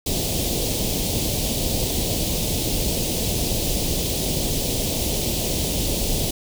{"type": "band-stop noise", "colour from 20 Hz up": "pink", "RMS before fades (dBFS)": -23, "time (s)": [0.06, 6.31], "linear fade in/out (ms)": 5, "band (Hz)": [660, 3000], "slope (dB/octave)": 24, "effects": []}